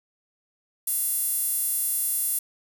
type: tone with high-pass filter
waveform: sawtooth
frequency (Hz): 690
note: F5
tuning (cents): -21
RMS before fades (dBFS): -26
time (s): 0.87-2.39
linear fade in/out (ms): 5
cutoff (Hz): 11000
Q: 3.3
effects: none